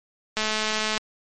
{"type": "click train", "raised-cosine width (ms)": 0.2, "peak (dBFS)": -8, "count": 132, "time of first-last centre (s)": [0.37, 0.976], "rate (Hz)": 216, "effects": ["MP3 48 kbps"]}